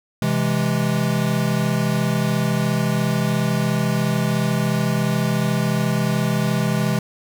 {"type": "chord", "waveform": "square", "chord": "C augmented", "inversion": "none", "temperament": "equal", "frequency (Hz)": [130.81, 164.81, 207.7], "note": ["C3", "E3", "G#3"], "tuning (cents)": [0, 0, 0], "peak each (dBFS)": -23, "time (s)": [0.22, 6.99], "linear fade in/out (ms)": 2, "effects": []}